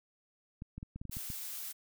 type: clicks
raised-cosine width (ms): 5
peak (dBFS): -30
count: 9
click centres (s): 0.621 / 0.78 / 0.829 / 0.96 / 1.015 / 1.053 / 1.096 / 1.169 / 1.302
type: noise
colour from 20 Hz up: blue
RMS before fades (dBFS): -42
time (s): 1.11-1.73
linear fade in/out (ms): 20
effects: none